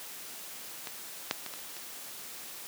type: clicks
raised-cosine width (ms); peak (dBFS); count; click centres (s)
0.2; -20 / -10 / -21 / -25 / -29 / -25; 6; 0.872 / 1.311 / 1.463 / 1.538 / 1.591 / 1.767
effects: white hiss -44 dBFS RMS until 2.67 s + high-pass 150 Hz 12 dB/octave